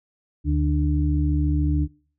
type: harmonic tone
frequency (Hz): 73.9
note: D2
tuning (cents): +11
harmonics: 1 / 2 / 4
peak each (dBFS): -20 / -25 / -25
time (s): 0.44-1.88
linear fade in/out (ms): 50
effects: noise-tail reverb RT60 0.5 s tail -25 dB re dry